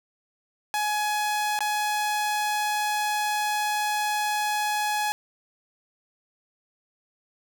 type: tone with dropouts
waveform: sawtooth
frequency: 841 Hz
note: G#5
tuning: 22 cents sharp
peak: -20 dBFS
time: 0.74-5.12 s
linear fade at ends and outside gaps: 0 ms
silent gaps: 1.59-1.606 s
effects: none

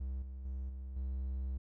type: tone with level steps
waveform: triangle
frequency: 65.41 Hz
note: C2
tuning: in tune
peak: -34 / -40 / -35 / -39 / -33 dBFS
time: 0-1.58 s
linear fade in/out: 10 ms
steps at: 0.22 / 0.45 / 0.69 / 0.96 s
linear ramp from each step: 5 ms
effects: none

